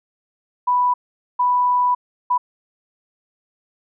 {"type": "tone bursts at uneven times", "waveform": "sine", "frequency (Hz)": 987.8, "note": "B5", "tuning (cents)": 0, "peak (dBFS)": -14, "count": 3, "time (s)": [[0.67, 0.94], [1.39, 1.95], [2.3, 2.38]], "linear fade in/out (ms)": 10, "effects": []}